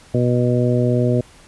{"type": "harmonic tone", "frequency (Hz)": 122.8, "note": "B2", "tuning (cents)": -9, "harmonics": [1, 2, 3, 4, 5], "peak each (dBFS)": [-17, -20, -22, -23, -24], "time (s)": [0.14, 1.21], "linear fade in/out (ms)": 5, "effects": ["pink hiss -47 dBFS RMS until 1.47 s", "resampled to 24000 Hz"]}